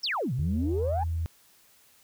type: exponential two-way sweep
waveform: sine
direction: down then up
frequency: 5880 to 116.4 to 867 Hz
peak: -26 dBFS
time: 0.03-1.04 s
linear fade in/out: 10 ms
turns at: 0.33 s
type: tone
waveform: sine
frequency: 82.41 Hz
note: E2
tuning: in tune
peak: -26 dBFS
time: 0.39-1.26 s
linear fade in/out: 0 ms
effects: tanh soft clip ceiling -19 dBFS + white hiss -60 dBFS RMS until 2.03 s